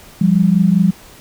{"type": "tone pair together", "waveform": "sine", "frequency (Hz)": [173.4, 198.37], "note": ["F3", "G3"], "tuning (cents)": [-12, 21], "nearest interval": "major second", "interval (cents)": 233, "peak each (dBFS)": -12, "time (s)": [0.21, 0.91], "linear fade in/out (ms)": 5, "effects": ["pink hiss -41 dBFS RMS until 1.2 s"]}